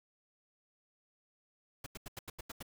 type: noise bursts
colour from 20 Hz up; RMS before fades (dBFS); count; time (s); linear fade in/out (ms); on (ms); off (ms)
pink; -44; 8; 1.84-2.627; 5; 24; 85
effects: none